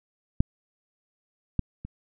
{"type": "clicks", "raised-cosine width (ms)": 5, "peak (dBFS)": [-7, -11, -24], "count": 3, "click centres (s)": [0.405, 1.593, 1.85], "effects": []}